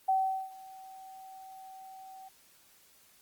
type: tone with ADSR envelope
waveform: sine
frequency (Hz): 764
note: G5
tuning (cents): -45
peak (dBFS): -23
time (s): 0.08-2.29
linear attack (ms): 11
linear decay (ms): 400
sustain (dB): -23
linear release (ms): 13
effects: white hiss -62 dBFS RMS until 3.21 s + Opus 32 kbps